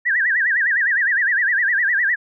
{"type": "tone with vibrato", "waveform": "sine", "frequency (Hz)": 1760, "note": "A6", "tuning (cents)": 0, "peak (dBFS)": -15, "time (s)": [0.05, 2.16], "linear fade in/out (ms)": 20, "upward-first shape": "sine", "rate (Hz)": 9.8, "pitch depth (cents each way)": 200, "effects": []}